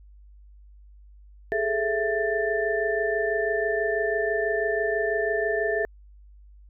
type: tone cluster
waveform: sine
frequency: 411.8 / 437.9 / 665 / 1775 Hz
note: G#4 / A4 / E5 / A6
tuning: -15 / -8 / +15 / +15 cents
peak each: -28 dBFS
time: 1.52-5.85 s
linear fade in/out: 0 ms
effects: added 50 Hz sine -47 dBFS peak until 6.69 s